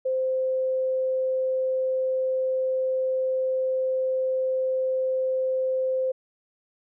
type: tone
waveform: sine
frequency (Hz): 520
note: C5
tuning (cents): -11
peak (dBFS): -22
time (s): 0.05-6.12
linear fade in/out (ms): 10
effects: none